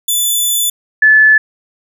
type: tone pair in turn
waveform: 5% pulse / sine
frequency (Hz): 3488 / 1733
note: A7 / A6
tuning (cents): -16 / -27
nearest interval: octave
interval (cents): 1211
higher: first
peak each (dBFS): -4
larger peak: neither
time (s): 0.08-0.7 / 1.02-1.38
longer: first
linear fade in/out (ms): 5
effects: none